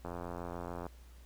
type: click train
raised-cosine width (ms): 1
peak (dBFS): -27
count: 72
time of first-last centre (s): 0.05-0.866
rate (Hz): 87
effects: added 60 Hz sine -52 dBFS peak until 1.25 s + pink hiss -64 dBFS RMS until 1.25 s